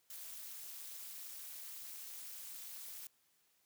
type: noise with amplitude modulation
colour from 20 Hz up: blue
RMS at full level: -45 dBFS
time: 0.1-3.07 s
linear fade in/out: 2 ms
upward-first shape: sine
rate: 273 Hz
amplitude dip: 90%
effects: white hiss -75 dBFS RMS until 3.65 s + high-pass 80 Hz 12 dB/octave